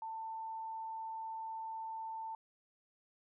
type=tone; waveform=sine; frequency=892 Hz; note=A5; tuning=23 cents sharp; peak=-40 dBFS; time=0.02-2.35 s; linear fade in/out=2 ms; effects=none